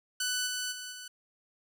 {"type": "tone with level steps", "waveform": "10% pulse", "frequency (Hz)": 1493, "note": "F#6", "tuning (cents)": 15, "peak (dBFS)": [-21, -24, -31, -34], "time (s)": [0.2, 1.08], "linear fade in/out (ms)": 5, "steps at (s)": [0.46, 0.71, 0.91], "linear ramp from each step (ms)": 20, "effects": []}